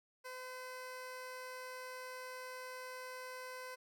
15% pulse tone, 510 Hz, C5, 44 cents flat, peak -39 dBFS, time 0.24-3.76 s, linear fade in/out 20 ms, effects none

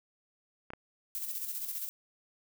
clicks, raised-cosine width 0.5 ms, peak -26 dBFS, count 2, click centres 0.704 / 0.735 s
violet noise with tremolo, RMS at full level -36 dBFS, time 1.15-1.89 s, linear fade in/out 0 ms, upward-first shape square, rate 15 Hz, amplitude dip 45%
effects none

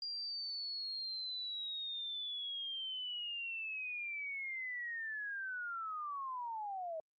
sine linear sweep, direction down, 4800 to 622.3 Hz, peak -39 dBFS, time 0.02-7 s, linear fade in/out 2 ms, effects Opus 24 kbps

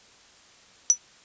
sine tone with exponential decay, 5920 Hz, F#8, in tune, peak -9 dBFS, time 0.9-0.98 s, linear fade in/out 0 ms, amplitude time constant 16 ms, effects white hiss -54 dBFS RMS until 1.24 s + resampled to 16000 Hz

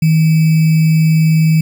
sine tone with sample-and-hold, 159.4 Hz, D#3, 42 cents sharp, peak -7 dBFS, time 0.02-1.61 s, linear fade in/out 5 ms, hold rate 2450 Hz, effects none

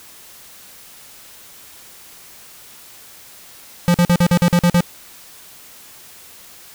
square tone bursts, 174.61 Hz, F3, in tune, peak -11 dBFS, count 9, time 3.88-4.806 s, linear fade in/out 0 ms, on 62 ms, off 46 ms, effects white hiss -42 dBFS RMS until 6.74 s

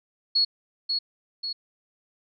sine tone with echo, 4347 Hz, C#8, 35 cents flat, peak -18 dBFS, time 0.35-0.45 s, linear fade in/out 10 ms, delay 540 ms, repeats 2, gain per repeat -5 dB, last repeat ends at 1.53 s, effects none

